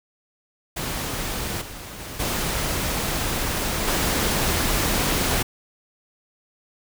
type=noise with level steps; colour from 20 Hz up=pink; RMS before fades=-28 / -37 / -35 / -25 / -22 dBFS; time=0.76-5.43 s; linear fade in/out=10 ms; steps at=1.61 / 1.99 / 2.19 / 3.87 s; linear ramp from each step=10 ms; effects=none